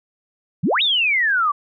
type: exponential two-way sweep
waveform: sine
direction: up then down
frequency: 134.5 to 3817 to 1130 Hz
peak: -15 dBFS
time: 0.63-1.52 s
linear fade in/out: 10 ms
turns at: 0.82 s
effects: none